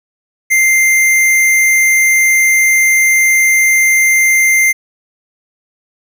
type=tone; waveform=square; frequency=2093 Hz; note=C7; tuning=in tune; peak=-8 dBFS; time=0.5-4.73 s; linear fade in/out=20 ms; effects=8-bit